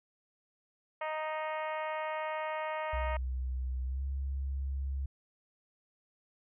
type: harmonic tone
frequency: 311.1 Hz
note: D#4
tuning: in tune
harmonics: 2 / 3 / 4 / 5 / 6 / 7 / 8 / 9 / 10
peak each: -37 / -38 / -42 / -51 / -44 / -46 / -51 / -54 / -60 dBFS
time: 1.01-3.17 s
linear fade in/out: 5 ms
type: tone with pitch glide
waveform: sine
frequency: 63.8 to 67.99 Hz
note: C2 to C#2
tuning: -43 to -33 cents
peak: -32 dBFS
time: 2.93-5.06 s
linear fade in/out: 5 ms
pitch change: +110 cents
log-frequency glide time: 3.86-4.03 s
effects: none